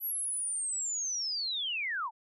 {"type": "linear sweep", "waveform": "sine", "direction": "down", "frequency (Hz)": [11840, 816], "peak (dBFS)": -31, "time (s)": [0, 2.11], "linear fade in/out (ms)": 50, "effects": []}